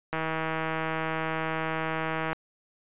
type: click train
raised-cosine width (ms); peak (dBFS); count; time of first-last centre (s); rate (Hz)
0.5; -15; 353; 0.13-2.33; 160
effects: resampled to 8000 Hz